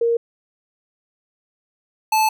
sine / square tone pair in turn, 466.2 / 871.7 Hz, A#4 / A5, 0 / -16 cents, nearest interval major seventh, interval 1084 cents, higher second, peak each -15 dBFS, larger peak neither, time 0.01-0.17 / 2.12-2.29 s, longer second, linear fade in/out 5 ms, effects none

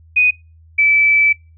sine tone pair in turn, 2489 / 2311 Hz, D#7 / D7, 0 / -28 cents, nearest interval minor second, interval 128 cents, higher first, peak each -9 dBFS, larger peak neither, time 0.16-0.31 / 0.78-1.33 s, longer second, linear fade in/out 10 ms, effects noise-tail reverb RT60 0.3 s tail -26 dB re dry + added 81 Hz sine -43 dBFS peak until 1.57 s

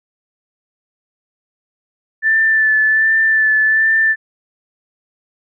sine tone with vibrato, 1760 Hz, A6, in tune, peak -10 dBFS, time 2.22-4.16 s, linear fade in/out 50 ms, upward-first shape sine, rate 1.3 Hz, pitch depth 22 cents each way, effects none

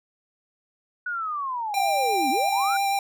sine linear two-way sweep, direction down then up, 1480 to 246.9 to 1480 Hz, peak -26 dBFS, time 1.06-2.77 s, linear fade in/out 5 ms, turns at 2.3 s
square tone with vibrato, 792 Hz, G5, 18 cents sharp, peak -22 dBFS, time 1.74-2.99 s, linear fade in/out 2 ms, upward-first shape sine, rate 8.5 Hz, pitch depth 12 cents each way
effects none

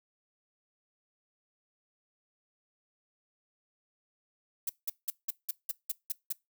violet noise bursts, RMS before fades -32 dBFS, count 9, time 4.67-6.326 s, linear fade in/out 5 ms, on 24 ms, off 180 ms, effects noise-tail reverb RT60 0.2 s tail -22 dB re dry

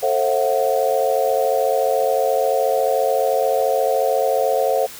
sine chord, F# half-diminished seventh, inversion first, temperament just, 444 / 532.8 / 666 / 740 Hz, A4 / C5 / E5 / F#5, +16 / +31 / +18 / 0 cents, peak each -22 / -19 / -22 / -22 dBFS, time 0.02-4.87 s, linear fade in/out 20 ms, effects white hiss -37 dBFS RMS until 4.99 s

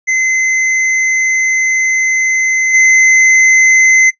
square tone with level steps, 2054 Hz, C7, 33 cents flat, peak -10 / -5 dBFS, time 0.07-4.11 s, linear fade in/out 20 ms, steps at 2.73 s, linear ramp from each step 20 ms, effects noise-tail reverb RT60 0.1 s tail -19 dB re dry + resampled to 16000 Hz

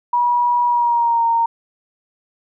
sine tone with pitch glide, 966 to 924 Hz, B5 to A#5, -39 to -16 cents, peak -13 dBFS, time 0.13-1.46 s, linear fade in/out 5 ms, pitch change -77 cents, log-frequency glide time 0.66-1.25 s, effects none

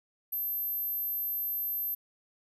sine tone, 12360 Hz, G9, 26 cents flat, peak -30 dBFS, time 0.32-1.95 s, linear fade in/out 10 ms, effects none

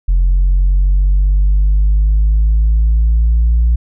sine linear sweep, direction up, 43.65 to 58.27 Hz, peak -6 dBFS, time 0.08-3.76 s, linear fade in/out 10 ms, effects tanh soft clip ceiling -6 dBFS

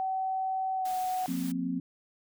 sine tone with pitch glide, 760 to 740.9 Hz, F#5 to F#5, +46 to +2 cents, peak -28 dBFS, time 0-1.26 s, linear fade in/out 0 ms, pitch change -44 cents, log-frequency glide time 0.75-0.94 s
white noise, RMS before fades -45 dBFS, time 0.85-1.52 s, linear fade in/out 5 ms
sine chord, F suspended fourth, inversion none, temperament equal with one note detuned, 179.11 / 233.1 / 261.6 Hz, F3 / Bb3 / C4, +44 / 0 / 0 cents, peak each -34 / -37 / -31 dBFS, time 1.28-1.8 s, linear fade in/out 5 ms
effects none

